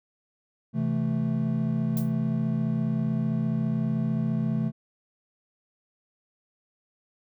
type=chord; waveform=triangle; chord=A minor; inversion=first; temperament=equal; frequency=130.81 / 164.81 / 220 Hz; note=C3 / E3 / A3; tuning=0 / 0 / 0 cents; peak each=-27 / -27 / -25 dBFS; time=0.73-4.72 s; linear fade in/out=50 ms
type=noise with exponential decay; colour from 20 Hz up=violet; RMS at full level=-33 dBFS; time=1.97-2.12 s; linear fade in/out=1 ms; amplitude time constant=32 ms
effects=none